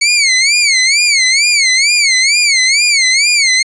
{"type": "tone with vibrato", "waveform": "20% pulse", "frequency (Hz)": 2217, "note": "C#7", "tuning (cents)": 0, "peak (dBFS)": -3, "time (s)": [0.01, 3.63], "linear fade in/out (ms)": 10, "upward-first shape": "sine", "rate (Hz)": 2.2, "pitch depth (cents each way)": 160, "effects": ["resampled to 22050 Hz"]}